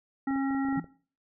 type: harmonic tone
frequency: 271.9 Hz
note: C#4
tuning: 33 cents flat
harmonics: 1 / 3 / 5 / 7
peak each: -26 / -36 / -40 / -43 dBFS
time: 0.27-0.8 s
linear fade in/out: 5 ms
type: clicks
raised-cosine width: 2 ms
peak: -34 dBFS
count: 9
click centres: 0.309 / 0.36 / 0.508 / 0.548 / 0.651 / 0.686 / 0.727 / 0.759 / 0.843 s
type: tone with exponential decay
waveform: sine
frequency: 167.2 Hz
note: E3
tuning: 25 cents sharp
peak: -28 dBFS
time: 0.77-0.88 s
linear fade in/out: 5 ms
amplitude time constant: 23 ms
effects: noise-tail reverb RT60 0.4 s tail -17 dB re dry